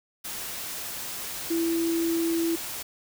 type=tone in noise; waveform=sine; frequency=332.6 Hz; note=E4; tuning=16 cents sharp; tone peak=-23 dBFS; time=1.5-2.56 s; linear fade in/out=10 ms; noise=white; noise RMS=-35 dBFS; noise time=0.24-2.83 s; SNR=+9 dB; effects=none